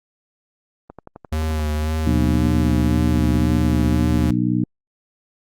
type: click train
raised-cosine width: 1 ms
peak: -22 dBFS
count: 9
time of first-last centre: 0.9-1.596 s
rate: 11.5 Hz
type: tone with vibrato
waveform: square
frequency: 77.3 Hz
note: D#2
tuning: 11 cents flat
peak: -20 dBFS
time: 1.32-4.31 s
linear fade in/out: 5 ms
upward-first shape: sine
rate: 1.9 Hz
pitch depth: 34 cents each way
type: harmonic tone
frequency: 61 Hz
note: B1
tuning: 21 cents flat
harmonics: 2 / 3 / 4 / 5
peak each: -22 / -22 / -22 / -22 dBFS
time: 2.06-4.64 s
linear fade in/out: 5 ms
effects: Opus 32 kbps